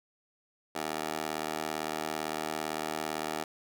15% pulse tone with high-pass filter, 77.78 Hz, D#2, in tune, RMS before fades -35 dBFS, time 0.75-3.44 s, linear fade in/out 5 ms, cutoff 490 Hz, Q 1.3, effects none

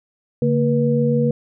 sine tone cluster, 141.8 / 229 / 484.4 Hz, C#3 / A#3 / B4, +40 / -31 / -34 cents, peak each -19 dBFS, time 0.42-1.31 s, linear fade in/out 2 ms, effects none

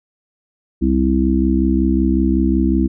harmonic tone, 65.41 Hz, C2, in tune, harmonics 1 / 3 / 4 / 5, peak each -18 / -18 / -18 / -18 dBFS, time 0.81-2.88 s, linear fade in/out 20 ms, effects none

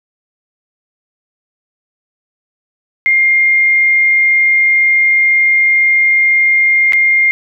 sine tone with dropouts, 2117 Hz, C7, 20 cents sharp, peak -7 dBFS, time 3.06-7.31 s, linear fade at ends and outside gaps 0 ms, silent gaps 6.923-6.933 s, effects none

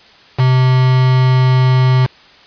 triangle tone with quantisation, 128.6 Hz, C3, 30 cents flat, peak -6 dBFS, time 0.38-2.07 s, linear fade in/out 20 ms, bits 3, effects white hiss -43 dBFS RMS until 2.46 s + resampled to 11025 Hz

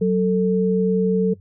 sine tone pair together, 186.81 / 444.3 Hz, F#3 / A4, +17 / +17 cents, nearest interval octave + minor third, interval 1500 cents, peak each -18 / -18 dBFS, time 0.01-1.34 s, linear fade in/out 10 ms, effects noise-tail reverb RT60 0.1 s tail -21 dB re dry + added 95 Hz sine -44 dBFS peak until 1.4 s

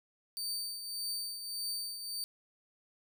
sawtooth tone with tremolo, 4600 Hz, D8, 37 cents flat, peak -31 dBFS, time 0.37-2.24 s, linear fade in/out 0 ms, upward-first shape triangle, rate 1.7 Hz, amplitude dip 60%, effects none

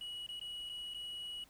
triangle tone with dropouts, 2919 Hz, F#7, 24 cents flat, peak -40 dBFS, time 0.01-1.44 s, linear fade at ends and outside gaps 2 ms, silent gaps 0.265-0.289 / 0.396-0.413 / 0.692-0.696 / 0.938-0.945 s, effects added 50 Hz sine -70 dBFS peak until 1.49 s + pink hiss -65 dBFS RMS until 1.49 s

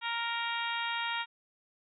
harmonic tone, 466.2 Hz, A#4, in tune, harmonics 2 / 3 / 4 / 5 / 6 / 7 / 8, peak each -36 / -38 / -39 / -40 / -41 / -41 / -42 dBFS, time 0.01-1.26 s, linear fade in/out 50 ms, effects none

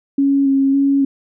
sine tone with vibrato, 274.7 Hz, C#4, 16 cents flat, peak -11 dBFS, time 0.18-1.05 s, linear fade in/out 5 ms, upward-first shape square, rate 1.8 Hz, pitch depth 16 cents each way, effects none

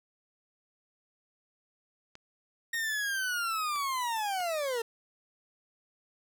clicks, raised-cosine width 0.2 ms, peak -30 dBFS, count 4, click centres 2.154 / 2.744 / 3.76 / 4.404 s
40% pulse linear sweep, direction down, 1864.7 to 446 Hz, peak -29 dBFS, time 2.73-4.82 s, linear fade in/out 5 ms
effects 11-bit

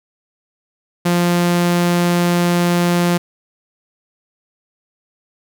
sawtooth tone, 174.5 Hz, F3, 1 cent flat, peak -9 dBFS, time 1.05-3.18 s, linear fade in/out 10 ms, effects none

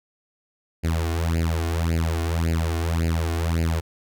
sawtooth tone with flanger, 82.41 Hz, E2, in tune, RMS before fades -23 dBFS, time 0.83-3.81 s, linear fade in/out 20 ms, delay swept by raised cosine 0.42 to 2.82 ms, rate 1.8 Hz, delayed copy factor +1, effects none

